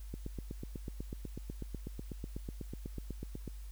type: click train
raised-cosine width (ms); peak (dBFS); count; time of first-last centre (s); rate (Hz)
3; -28; 28; 0.14-3.477; 8.09
effects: added 50 Hz sine -43 dBFS peak until 3.71 s + white hiss -62 dBFS RMS until 3.71 s